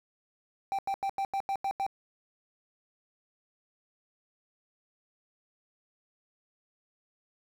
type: tone bursts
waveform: triangle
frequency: 784 Hz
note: G5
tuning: in tune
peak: -26 dBFS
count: 8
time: 0.72-1.865 s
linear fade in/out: 0 ms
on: 67 ms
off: 87 ms
effects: 9-bit